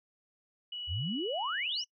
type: tone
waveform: sine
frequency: 2936 Hz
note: F#7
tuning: 14 cents flat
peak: -37 dBFS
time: 0.72-1.84 s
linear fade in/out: 5 ms
type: exponential sweep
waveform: sine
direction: up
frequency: 69.3 to 6272 Hz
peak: -32 dBFS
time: 0.87-1.85 s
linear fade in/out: 50 ms
effects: noise-tail reverb RT60 0.1 s tail -25 dB re dry